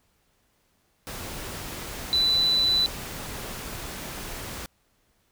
sine tone in noise, 3984 Hz, B7, 14 cents sharp, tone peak -19 dBFS, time 2.13-2.86 s, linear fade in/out 0 ms, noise pink, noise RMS -36 dBFS, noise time 1.07-4.66 s, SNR +14 dB, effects pink hiss -68 dBFS RMS until 5.31 s

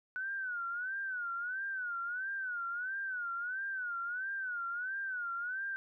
sine tone with vibrato, 1480 Hz, F#6, in tune, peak -35 dBFS, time 0.16-5.76 s, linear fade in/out 0 ms, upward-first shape sine, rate 1.5 Hz, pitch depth 130 cents each way, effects none

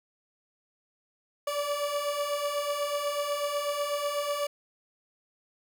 30% pulse beating tone pair, 573 / 581.1 Hz, D5 / D5, -43 / -18 cents, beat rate 8.1 Hz, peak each -32 / -27 dBFS, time 1.47-4.47 s, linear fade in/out 5 ms, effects none

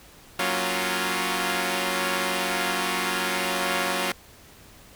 5% pulse chord, Gb major seventh, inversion none, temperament equal, 185 / 233.1 / 277.2 / 349.2 Hz, Gb3 / Bb3 / Db4 / F4, 0 / 0 / 0 / 0 cents, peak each -17 / -21 / -20 / -17 dBFS, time 0.39-4.12 s, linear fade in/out 2 ms, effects pink hiss -50 dBFS RMS until 4.95 s

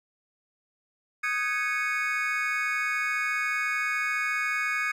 triangle tone cluster, 1246 / 1526 / 1660 / 2205 / 2476 Hz, D#6 / G6 / G#6 / C#7 / D#7, +2 / -47 / -1 / -10 / -9 cents, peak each -31 / -35 / -29 / -28 / -33 dBFS, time 1.23-4.92 s, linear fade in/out 10 ms, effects none

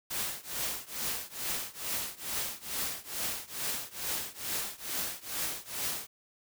white noise with tremolo, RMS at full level -32 dBFS, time 0.1-6.07 s, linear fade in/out 10 ms, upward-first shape triangle, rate 2.3 Hz, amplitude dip 95%, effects none

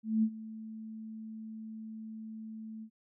sine tone with ADSR envelope, 220 Hz, A3, in tune, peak -23 dBFS, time 0.03-2.9 s, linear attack 200 ms, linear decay 65 ms, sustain -18 dB, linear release 74 ms, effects none

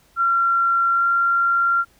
sine tone with pitch glide, 1370 to 1379.5 Hz, F6 to F6, -34 to -22 cents, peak -15 dBFS, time 0.16-1.85 s, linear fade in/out 50 ms, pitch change +12 cents, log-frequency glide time 0.91-1.05 s, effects pink hiss -57 dBFS RMS until 1.99 s

